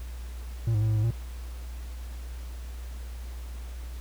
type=tone with pitch steps; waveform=triangle; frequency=114.1 / 106 / 109.9 / 108.8 / 107.2 / 115 Hz; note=A#2 / G#2 / A2 / A2 / A2 / A#2; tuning=-37 / +36 / -2 / -19 / -45 / -23 cents; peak=-20 dBFS; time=0.67-1.108 s; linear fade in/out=5 ms; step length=73 ms; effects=added 60 Hz sine -35 dBFS peak until 4 s + pink hiss -51 dBFS RMS until 4 s